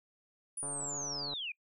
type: linear sweep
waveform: sine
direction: down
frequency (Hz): 9880 to 2357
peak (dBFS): -36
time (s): 0.57-1.52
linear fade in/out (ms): 5
type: click train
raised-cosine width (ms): 1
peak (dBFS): -32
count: 102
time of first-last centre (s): 0.63-1.336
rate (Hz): 143
effects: noise-tail reverb RT60 0.1 s tail -26 dB re dry